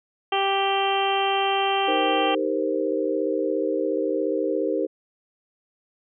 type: harmonic tone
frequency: 392 Hz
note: G4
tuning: in tune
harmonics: 1 / 2 / 3 / 4 / 5 / 6 / 7 / 8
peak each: -26 / -23 / -29 / -37 / -36 / -36 / -30 / -29 dBFS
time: 0.32-2.35 s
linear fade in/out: 5 ms
type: chord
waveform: sine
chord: C minor seventh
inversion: first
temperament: equal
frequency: 311.1 / 392 / 466.2 / 523.3 Hz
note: Eb4 / G4 / Bb4 / C5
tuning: 0 / 0 / 0 / 0 cents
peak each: -27 dBFS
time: 1.87-4.87 s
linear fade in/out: 20 ms
effects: none